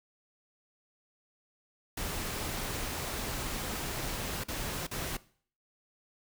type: noise with dropouts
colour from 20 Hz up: pink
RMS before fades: -36 dBFS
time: 1.97-5.17 s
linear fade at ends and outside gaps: 5 ms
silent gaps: 4.438-4.483 / 4.869-4.912 s
effects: noise-tail reverb RT60 0.5 s tail -19 dB re dry

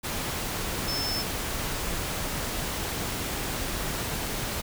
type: tone in noise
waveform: sine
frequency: 5274 Hz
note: E8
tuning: in tune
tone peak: -29 dBFS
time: 0.87-1.23 s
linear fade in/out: 20 ms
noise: pink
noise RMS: -31 dBFS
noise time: 0.03-4.62 s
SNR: -1 dB
effects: none

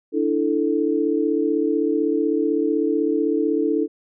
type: chord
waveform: sine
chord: D suspended second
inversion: none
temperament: equal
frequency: 293.7 / 329.6 / 440 Hz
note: D4 / E4 / A4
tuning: 0 / 0 / 0 cents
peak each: -22 dBFS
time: 0.12-3.88 s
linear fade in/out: 50 ms
effects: none

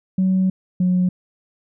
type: tone pair in turn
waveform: sine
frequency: 187.7 / 181.62 Hz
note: F#3 / F#3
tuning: +25 / -32 cents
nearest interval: minor second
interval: 57 cents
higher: first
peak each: -13 dBFS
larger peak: neither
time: 0.18-0.5 / 0.8-1.09 s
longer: first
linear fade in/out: 5 ms
effects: tanh soft clip ceiling -11 dBFS

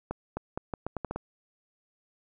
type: accelerating click train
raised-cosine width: 1 ms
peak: -18 dBFS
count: 9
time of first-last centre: 0.11-1.16 s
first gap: 260 ms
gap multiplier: 0.79
effects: none

